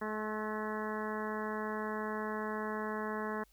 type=harmonic tone with a mistuned harmonic; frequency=214.5 Hz; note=A3; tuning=44 cents flat; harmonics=1 / 2 / 3 / 4 / 5 / 6 / 7 / 8 / 9; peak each=-40 / -40 / -45 / -45 / -42 / -48 / -48 / -45 / -51 dBFS; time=0.01-3.44 s; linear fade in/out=10 ms; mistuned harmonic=6; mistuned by=+35 cents; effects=added 48 Hz sine -66 dBFS peak until 3.52 s + white hiss -70 dBFS RMS until 3.52 s